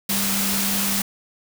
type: tone in noise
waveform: sine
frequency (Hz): 197.8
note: G3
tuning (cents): +16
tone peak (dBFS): -26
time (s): 0.09-1.02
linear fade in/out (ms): 5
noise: white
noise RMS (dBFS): -23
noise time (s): 0.09-1.02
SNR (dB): -6
effects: none